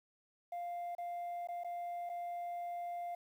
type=tone with dropouts; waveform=sine; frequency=698.5 Hz; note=F5; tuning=in tune; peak=-36 dBFS; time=0.52-3.15 s; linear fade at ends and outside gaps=5 ms; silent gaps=0.951-0.982 / 1.473-1.486 / 1.636-1.645 / 2.093-2.097 s; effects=tanh soft clip ceiling -38 dBFS + 11-bit